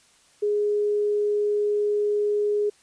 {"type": "tone", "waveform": "sine", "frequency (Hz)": 415.3, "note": "G#4", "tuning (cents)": 0, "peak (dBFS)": -20, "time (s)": [0.42, 2.7], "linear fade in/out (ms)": 10, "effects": ["white hiss -58 dBFS RMS until 2.82 s", "resampled to 22050 Hz"]}